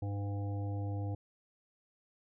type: harmonic tone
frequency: 100.9 Hz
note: G#2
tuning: 49 cents flat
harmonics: 1 / 3 / 5 / 7 / 8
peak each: -34 / -44 / -48 / -51 / -52 dBFS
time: 0.02-1.15 s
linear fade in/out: 5 ms
effects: none